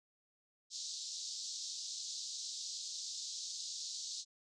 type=band-pass noise; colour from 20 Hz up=pink; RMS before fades=-44 dBFS; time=0.7-4.25 s; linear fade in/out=50 ms; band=3900 to 7200 Hz; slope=48 dB/octave; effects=resampled to 22050 Hz